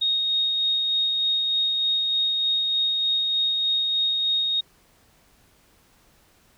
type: tone with tremolo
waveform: sine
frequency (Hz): 3729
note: A#7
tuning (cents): 0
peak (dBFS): -19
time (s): 0.01-4.61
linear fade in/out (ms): 10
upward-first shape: sine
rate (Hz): 3.3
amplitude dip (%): 25
effects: pink hiss -59 dBFS RMS until 6.57 s